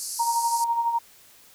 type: band-pass noise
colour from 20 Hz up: white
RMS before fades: -33 dBFS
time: 0-0.64 s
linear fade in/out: 0 ms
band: 4400 to 12000 Hz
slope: 96 dB/octave
type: tone with tremolo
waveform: sine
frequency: 932.3 Hz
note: A#5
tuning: in tune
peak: -19 dBFS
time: 0.19-0.99 s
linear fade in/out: 10 ms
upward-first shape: sine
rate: 12 Hz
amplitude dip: 55%
effects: white hiss -53 dBFS RMS until 1.54 s